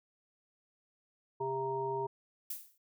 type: harmonic tone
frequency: 133.2 Hz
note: C3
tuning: 31 cents sharp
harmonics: 1 / 3 / 5 / 7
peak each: -45 / -35 / -46 / -36 dBFS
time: 1.4-2.07 s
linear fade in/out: 10 ms
type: noise with exponential decay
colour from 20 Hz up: violet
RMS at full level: -36 dBFS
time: 2.5-2.78 s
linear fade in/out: 5 ms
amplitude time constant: 60 ms
effects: none